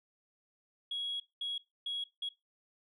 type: tone bursts at uneven times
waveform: sine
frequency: 3322 Hz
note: G#7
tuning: in tune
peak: -33 dBFS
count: 4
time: 0.91-1.2 / 1.41-1.58 / 1.86-2.04 / 2.22-2.29 s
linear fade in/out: 5 ms
effects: noise-tail reverb RT60 0.2 s tail -19 dB re dry + tanh soft clip ceiling -30 dBFS